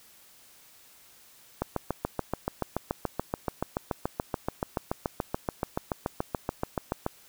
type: click train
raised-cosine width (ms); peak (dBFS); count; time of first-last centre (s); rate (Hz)
1; -13; 39; 1.62-7.064; 6.98
effects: white hiss -56 dBFS RMS until 7.28 s